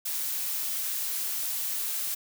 blue noise, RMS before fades -31 dBFS, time 0.05-2.15 s, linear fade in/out 10 ms, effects none

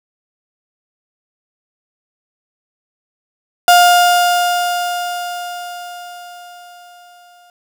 35% pulse tone with exponential decay, 707 Hz, F5, 21 cents sharp, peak -3 dBFS, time 3.68-7.5 s, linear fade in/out 1 ms, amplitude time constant 830 ms, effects none

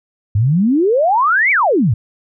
sine exponential two-way sweep, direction up then down, 96 to 2349 to 96 Hz, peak -10 dBFS, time 0.35-1.94 s, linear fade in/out 5 ms, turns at 1.51 s, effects none

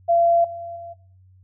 sine tone with level steps, 682 Hz, F5, 41 cents flat, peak -14 / -31 / -34 dBFS, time 0.08-0.94 s, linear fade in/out 20 ms, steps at 0.44 / 0.76 s, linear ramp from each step 5 ms, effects noise-tail reverb RT60 0.5 s tail -19 dB re dry + added 93 Hz sine -49 dBFS peak until 1.43 s

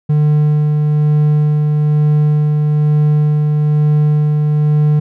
triangle tone with tremolo, 150 Hz, D3, 37 cents sharp, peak -6 dBFS, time 0.09-5 s, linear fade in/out 10 ms, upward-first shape sine, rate 1.1 Hz, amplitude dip 25%, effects none

